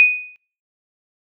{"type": "tone with exponential decay", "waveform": "sine", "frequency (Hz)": 2485, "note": "D#7", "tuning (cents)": -3, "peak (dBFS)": -5, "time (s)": [0, 0.36], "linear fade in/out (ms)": 0, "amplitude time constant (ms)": 78, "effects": ["noise-tail reverb RT60 0.4 s tail -21 dB re dry"]}